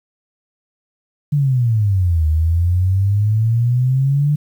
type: exponential two-way sweep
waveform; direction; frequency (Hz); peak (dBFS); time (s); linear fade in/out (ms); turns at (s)
sine; down then up; 149.9 to 76.9 to 149.9; -12; 1.32-4.36; 10; 2.27
effects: 8-bit